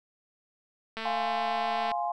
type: click train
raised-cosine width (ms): 0.3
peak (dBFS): -20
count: 212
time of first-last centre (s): 0.97-1.916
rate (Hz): 223
type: chord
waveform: sine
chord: F minor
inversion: none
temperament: equal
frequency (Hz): 698.5 / 830.6 / 1046.5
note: F5 / Ab5 / C6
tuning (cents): 0 / 0 / 0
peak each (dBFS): -30 / -32 / -35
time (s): 1.05-2.12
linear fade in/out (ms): 5
effects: none